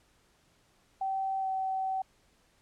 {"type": "tone with pitch glide", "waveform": "sine", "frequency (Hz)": [771, 763], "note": ["G5", "G5"], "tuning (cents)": [-29, -47], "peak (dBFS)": -29, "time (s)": [1.01, 2.02], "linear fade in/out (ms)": 5, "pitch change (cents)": -18, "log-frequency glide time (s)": [1.4, 1.47], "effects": ["pink hiss -67 dBFS RMS until 2.61 s", "low-pass 10000 Hz 12 dB/octave"]}